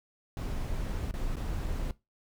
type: noise with dropouts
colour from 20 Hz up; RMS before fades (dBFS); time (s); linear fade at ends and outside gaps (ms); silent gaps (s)
brown; -33; 0.37-1.91; 1; 1.111-1.139 / 1.357-1.367
effects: noise-tail reverb RT60 0.2 s tail -18 dB re dry